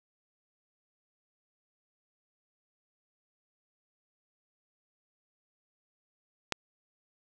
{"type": "click", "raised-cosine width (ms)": 0.2, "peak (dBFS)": -11, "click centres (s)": 6.523, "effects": []}